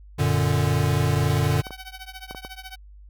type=chord; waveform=square; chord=Gb augmented; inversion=none; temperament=equal; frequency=92.5 / 116.54 / 146.83 Hz; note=Gb2 / Bb2 / D3; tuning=0 / 0 / 0 cents; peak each=-25 / -25 / -23 dBFS; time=0.18-1.62 s; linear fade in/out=20 ms
type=tone with tremolo; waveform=10% pulse; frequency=757 Hz; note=F#5; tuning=39 cents sharp; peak=-26 dBFS; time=1.29-2.76 s; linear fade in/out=10 ms; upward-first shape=triangle; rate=14 Hz; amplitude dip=100%
type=clicks; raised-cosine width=1 ms; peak=-22 dBFS; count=6; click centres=1.563 / 1.668 / 1.707 / 2.31 / 2.348 / 2.449 s
effects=added 50 Hz sine -43 dBFS peak until 3.09 s